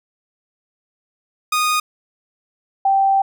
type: tone pair in turn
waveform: sawtooth / sine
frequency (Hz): 1236 / 780.9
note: D#6 / G5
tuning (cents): -12 / -7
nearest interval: minor sixth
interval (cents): 795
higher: first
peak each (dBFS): -12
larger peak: neither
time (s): 1.52-1.8 / 2.85-3.22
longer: second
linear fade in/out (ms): 5
effects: none